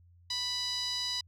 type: tone with band-pass filter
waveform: sawtooth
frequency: 987.8 Hz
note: B5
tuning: in tune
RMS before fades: -34 dBFS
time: 0.3-1.21 s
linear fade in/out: 5 ms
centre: 4500 Hz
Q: 9
effects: added 87 Hz sine -57 dBFS peak until 1.27 s